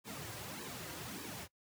pink noise with flanger, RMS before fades -45 dBFS, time 0.04-1.48 s, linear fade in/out 50 ms, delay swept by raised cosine 1.4 to 4.7 ms, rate 1.7 Hz, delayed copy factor -0.7, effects noise-tail reverb RT60 0.1 s tail -21 dB re dry + high-pass 100 Hz 12 dB/octave

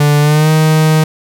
45% pulse tone with pitch glide, 146.83 to 156.46 Hz, D3 to D#3, 0 to +10 cents, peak -7 dBFS, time 0-1.04 s, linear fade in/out 5 ms, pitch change +110 cents, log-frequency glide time 0.2-0.5 s, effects none

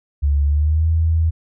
sine tone with pitch glide, 71.5 to 81.19 Hz, D2 to E2, -46 to -26 cents, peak -13 dBFS, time 0.22-1.31 s, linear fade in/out 20 ms, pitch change +220 cents, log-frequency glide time 0.45-0.88 s, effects none

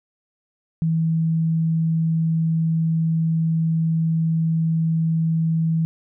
sine tone, 162.4 Hz, E3, 26 cents flat, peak -17 dBFS, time 0.82-5.85 s, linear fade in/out 0 ms, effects none

